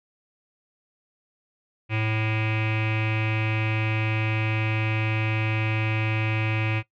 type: tone with low-pass filter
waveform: square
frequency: 109.5 Hz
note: A2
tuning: 8 cents flat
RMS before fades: -25 dBFS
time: 1.89-6.83 s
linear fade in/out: 50 ms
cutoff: 2500 Hz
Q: 8.5
effects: noise-tail reverb RT60 0.1 s tail -18 dB re dry